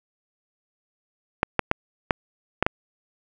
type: clicks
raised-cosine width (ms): 0.5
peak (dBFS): -3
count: 6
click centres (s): 1.431 / 1.593 / 1.714 / 2.108 / 2.626 / 2.665
effects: none